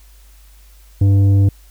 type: tone with tanh clipping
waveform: sine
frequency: 98.8 Hz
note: G2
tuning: 14 cents sharp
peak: -10 dBFS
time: 1.01-1.49 s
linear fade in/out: 5 ms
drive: 8 dB
effects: added 50 Hz sine -42 dBFS peak until 1.7 s + white hiss -52 dBFS RMS until 1.7 s